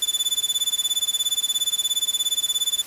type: tone with tremolo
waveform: sawtooth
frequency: 3490 Hz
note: A7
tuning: 15 cents flat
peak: -14 dBFS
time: 0.02-2.82 s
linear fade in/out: 2 ms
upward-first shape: sine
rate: 17 Hz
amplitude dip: 100%
effects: white hiss -40 dBFS RMS until 2.86 s + resampled to 32000 Hz